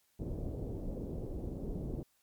pink low-pass noise, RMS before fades -39 dBFS, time 0.19-2.03 s, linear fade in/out 5 ms, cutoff 500 Hz, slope 24 dB/octave, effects white hiss -73 dBFS RMS until 2.22 s + MP3 96 kbps

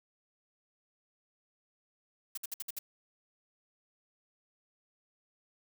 blue noise bursts, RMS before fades -38 dBFS, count 6, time 2.35-2.79 s, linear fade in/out 5 ms, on 25 ms, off 58 ms, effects none

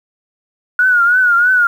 sine tone with vibrato, 1450 Hz, F#6, 35 cents flat, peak -8 dBFS, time 0.79-1.67 s, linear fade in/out 2 ms, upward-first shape triangle, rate 3.1 Hz, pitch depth 95 cents each way, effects 7-bit

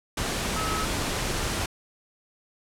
sine tone in noise, 1288 Hz, E6, 41 cents flat, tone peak -30 dBFS, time 0.56-0.85 s, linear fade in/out 5 ms, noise pink, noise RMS -28 dBFS, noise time 0.17-1.66 s, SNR -5 dB, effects low-pass 10000 Hz 12 dB/octave

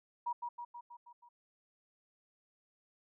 sine tone with echo, 957 Hz, A#5, 45 cents sharp, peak -33 dBFS, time 0.26-0.33 s, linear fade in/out 10 ms, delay 160 ms, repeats 6, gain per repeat -4 dB, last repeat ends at 1.29 s, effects none

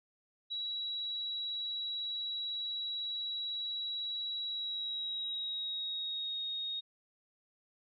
sine tone with pitch glide, 3894 to 3733 Hz, B7 to A#7, -25 to +2 cents, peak -35 dBFS, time 0.5-6.81 s, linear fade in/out 20 ms, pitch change -73 cents, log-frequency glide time 4.45-6.42 s, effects none

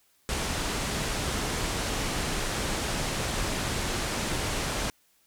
pink low-pass noise, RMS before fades -30 dBFS, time 0.29-4.9 s, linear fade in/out 0 ms, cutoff 10000 Hz, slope 24 dB/octave, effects white hiss -66 dBFS RMS until 5.26 s

